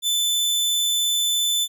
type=tone; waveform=sawtooth; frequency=3517 Hz; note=A7; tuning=1 cent flat; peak=-16 dBFS; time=0.02-1.68 s; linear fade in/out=50 ms; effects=none